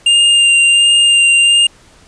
square tone with vibrato, 2800 Hz, F7, 4 cents sharp, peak -7 dBFS, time 0.06-1.67 s, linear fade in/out 5 ms, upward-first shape sine, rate 1.4 Hz, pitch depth 13 cents each way, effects pink hiss -45 dBFS RMS until 2.07 s + resampled to 22050 Hz

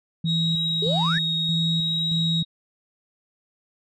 sine tone with tremolo, 164.81 Hz, E3, in tune, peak -21 dBFS, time 0.24-2.43 s, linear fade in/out 5 ms, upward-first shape square, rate 1.6 Hz, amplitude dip 50%
sine tone with vibrato, 3789 Hz, A#7, 27 cents sharp, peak -22 dBFS, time 0.25-2.45 s, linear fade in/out 50 ms, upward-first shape triangle, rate 0.69 Hz, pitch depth 17 cents each way
sine exponential sweep, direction up, 392 to 1864.7 Hz, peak -23 dBFS, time 0.82-1.19 s, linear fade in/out 5 ms
effects tanh soft clip ceiling -13 dBFS

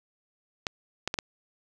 clicks, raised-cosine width 0.2 ms, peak -11 dBFS, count 4, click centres 0.668 / 1.076 / 1.141 / 1.188 s, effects none

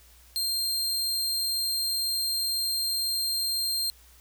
sawtooth tone, 4186 Hz, C8, in tune, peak -23 dBFS, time 0.36-3.9 s, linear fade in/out 0 ms, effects added 60 Hz sine -55 dBFS peak until 4.2 s + white hiss -57 dBFS RMS until 4.2 s

